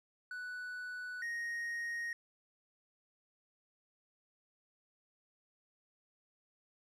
triangle tone pair in turn, 1484 / 1869.7 Hz, F#6 / A#6, +5 / +5 cents, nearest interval major third, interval 400 cents, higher second, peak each -39 / -35 dBFS, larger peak second, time 0.31-1.22 / 1.22-2.13 s, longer neither, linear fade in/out 2 ms, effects resampled to 32000 Hz

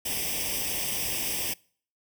white noise with comb filter, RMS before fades -30 dBFS, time 0.05-1.54 s, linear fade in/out 10 ms, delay 0.36 ms, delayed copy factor +0.9, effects noise-tail reverb RT60 0.5 s tail -25 dB re dry

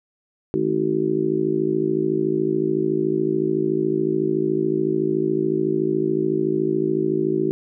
harmonic tone with a mistuned harmonic, 53.8 Hz, A1, 38 cents flat, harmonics 3 / 4 / 5 / 6 / 7 / 8, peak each -29 / -29 / -33 / -23 / -21 / -33 dBFS, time 0.54-7.51 s, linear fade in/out 0 ms, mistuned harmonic 3, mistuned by -100 cents, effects none

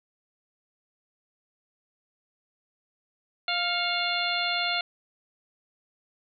harmonic tone with a mistuned harmonic, 698.5 Hz, F5, in tune, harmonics 1 / 2 / 3 / 4 / 5 / 6, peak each -32 / -32 / -32 / -32 / -32 / -32 dBFS, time 3.48-4.81 s, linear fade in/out 2 ms, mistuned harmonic 3, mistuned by +62 cents, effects none

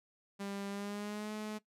sawtooth tone with pitch glide, 199.2 to 213.5 Hz, G3 to G#3, +28 to +48 cents, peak -35 dBFS, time 0.39-1.59 s, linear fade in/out 20 ms, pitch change +120 cents, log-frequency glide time 0.69-1.32 s, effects noise-tail reverb RT60 0.1 s tail -18 dB re dry + low-pass 12000 Hz 12 dB/octave

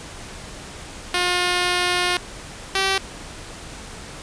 5% pulse tone pair in turn, 357.1 / 386.6 Hz, F4 / G4, +39 / -24 cents, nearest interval minor second, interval 137 cents, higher second, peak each -7 dBFS, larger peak neither, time 1.14-2.17 / 2.75-2.98 s, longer first, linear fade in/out 2 ms, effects pink hiss -37 dBFS RMS until 4.22 s + resampled to 22050 Hz

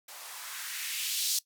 violet noise with band-pass filter sweep, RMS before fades -35 dBFS, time 0.08-1.39 s, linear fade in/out 5 ms, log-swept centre 630 to 4800 Hz, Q 1.7, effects noise-tail reverb RT60 0.1 s tail -19 dB re dry

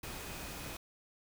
sine tone in noise, 2500 Hz, D#7, 8 cents sharp, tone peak -55 dBFS, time 0.03-0.77 s, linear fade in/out 5 ms, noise pink, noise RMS -44 dBFS, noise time 0.03-0.77 s, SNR -14 dB, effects none

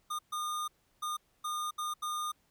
square tone bursts at uneven times, 1218 Hz, D#6, 37 cents flat, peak -34 dBFS, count 6, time 0.1-0.19 / 0.32-0.68 / 1.02-1.17 / 1.44-1.71 / 1.78-1.94 / 2.02-2.32 s, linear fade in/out 10 ms, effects pink hiss -72 dBFS RMS until 2.5 s

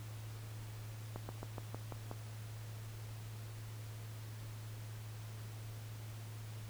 slowing click train, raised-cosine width 1 ms, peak -29 dBFS, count 7, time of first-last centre 1.16-2.114 s, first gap 130 ms, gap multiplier 1.08, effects added 109 Hz sine -45 dBFS peak until 6.69 s + pink hiss -56 dBFS RMS until 6.69 s

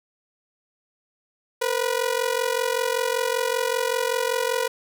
sawtooth ring-modulated tone, 487.5 Hz, B4, 23 cents flat, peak -15 dBFS, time 1.61-4.68 s, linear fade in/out 10 ms, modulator 22.6 Hz, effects 8-bit

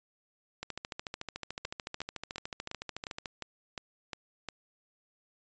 two click trains, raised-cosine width 0.2 ms, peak -20 / -20 dBFS, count 37 / 9, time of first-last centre 0.63-3.258 / 1.65-4.487 s, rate 13.7 / 2.82 Hz, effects resampled to 16000 Hz

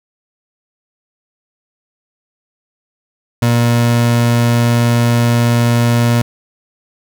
30% pulse tone, 118.6 Hz, A#2, 30 cents sharp, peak -7 dBFS, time 3.42-6.22 s, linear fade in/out 5 ms, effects none

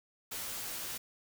white noise with comb filter, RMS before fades -40 dBFS, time 0.31-0.98 s, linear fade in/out 10 ms, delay 15 ms, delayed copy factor -0.6, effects none

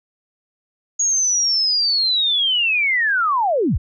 sine linear sweep, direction down, 6700 to 30.65 Hz, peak -15 dBFS, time 0.99-3.78 s, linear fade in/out 10 ms, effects none

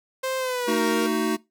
sawtooth tone with pitch glide, 523.3 to 466.2 Hz, C5 to A#4, 0 to 0 cents, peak -21 dBFS, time 0.23-1.07 s, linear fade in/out 10 ms, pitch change -200 cents, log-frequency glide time 0.38-0.81 s
square chord, D# diminished, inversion second, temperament just, 224 / 311.1 / 373.4 Hz, A3 / D#4 / F#4, +31 / 0 / +16 cents, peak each -27 dBFS, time 0.67-1.37 s, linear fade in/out 20 ms
effects noise-tail reverb RT60 0.2 s tail -21 dB re dry

